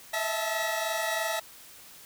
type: tone cluster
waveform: sawtooth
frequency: 643 / 666 / 876 / 1927 Hz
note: E5 / E5 / A5 / B6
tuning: -43 / +18 / -8 / -43 cents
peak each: -30 dBFS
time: 0.13-1.4 s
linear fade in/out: 10 ms
effects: white hiss -50 dBFS RMS until 2.05 s